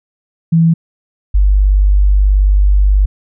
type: tone pair in turn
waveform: sine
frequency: 164.81 / 49.27 Hz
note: E3 / G1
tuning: 0 / +10 cents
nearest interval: octave + major sixth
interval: 2090 cents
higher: first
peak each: -6 dBFS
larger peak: neither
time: 0.52-0.74 / 1.34-3.06 s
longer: second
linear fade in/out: 10 ms
effects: none